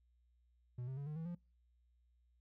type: tone with pitch steps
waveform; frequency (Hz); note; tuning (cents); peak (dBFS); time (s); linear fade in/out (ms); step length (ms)
triangle; 123 / 131.83 / 141.29 / 151.43 / 162.3 / 173.95; B2 / C3 / C#3 / D#3 / E3 / F3; -7 / +13 / +33 / -47 / -27 / -7; -39; 0.78-1.35; 5; 95
effects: noise-tail reverb RT60 0.3 s tail -25 dB re dry + added 60 Hz sine -70 dBFS peak until 2.4 s